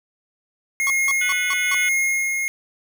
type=tone with tremolo; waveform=square; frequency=2149 Hz; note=C7; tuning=46 cents sharp; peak=-18 dBFS; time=0.8-2.48 s; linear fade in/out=0 ms; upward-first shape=sine; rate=1.1 Hz; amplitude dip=35%
type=tone bursts; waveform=sawtooth; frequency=1112 Hz; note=C#6; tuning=5 cents sharp; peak=-20 dBFS; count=5; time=0.87-1.745 s; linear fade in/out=0 ms; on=31 ms; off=180 ms
type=harmonic tone; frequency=493.9 Hz; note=B4; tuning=in tune; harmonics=3 / 4 / 5 / 6 / 7; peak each=-28 / -31 / -36 / -32 / -33 dBFS; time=1.21-1.89 s; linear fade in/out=5 ms
effects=none